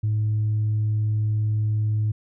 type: tone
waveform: sine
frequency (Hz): 107.2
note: A2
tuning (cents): -45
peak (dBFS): -18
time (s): 0.03-2.12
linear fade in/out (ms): 10
effects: tanh soft clip ceiling -17 dBFS